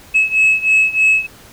sine beating tone pair, 2582 / 2585.2 Hz, E7 / E7, -37 / -34 cents, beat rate 3.2 Hz, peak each -11 / -13 dBFS, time 0.14-1.27 s, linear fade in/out 20 ms, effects tanh soft clip ceiling -6 dBFS + pink hiss -42 dBFS RMS until 1.52 s

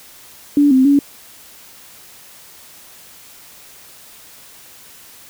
sine tone with pitch steps, 288.6 / 260.7 / 282.9 Hz, D4 / C4 / C#4, -30 / -6 / +35 cents, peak -8 dBFS, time 0.57-0.99 s, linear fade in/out 2 ms, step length 140 ms, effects white hiss -42 dBFS RMS until 5.29 s

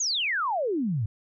sine exponential sweep, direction down, 6960 to 98 Hz, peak -24 dBFS, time 0-1.06 s, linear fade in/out 5 ms, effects none

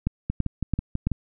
two click trains, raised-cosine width 5 ms, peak -13 / -10 dBFS, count 6 / 4, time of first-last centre 0.3-1.117 / 0.07-1.07 s, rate 6.12 / 3 Hz, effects none

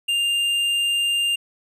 sine tone with hard clipping, 2800 Hz, F7, 4 cents sharp, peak -20 dBFS, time 0.08-1.36 s, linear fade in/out 10 ms, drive 7 dB, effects none

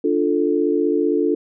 sine chord, D minor, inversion none, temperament equal, 293.7 / 349.2 / 440 Hz, D4 / F4 / A4, 0 / 0 / 0 cents, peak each -20 dBFS, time 0.04-1.35 s, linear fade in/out 5 ms, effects none

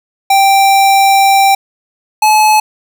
square tone pair in turn, 784 / 858.1 Hz, G5 / A5, 0 / -44 cents, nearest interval major second, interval 156 cents, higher second, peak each -6 dBFS, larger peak neither, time 0.3-1.55 / 2.22-2.6 s, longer first, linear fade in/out 5 ms, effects none

